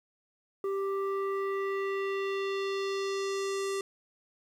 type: tone with low-pass filter sweep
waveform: square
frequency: 392 Hz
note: G4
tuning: in tune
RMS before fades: -32 dBFS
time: 0.64-3.81 s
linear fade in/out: 2 ms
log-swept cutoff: 900 to 8900 Hz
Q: 1.6
effects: 10-bit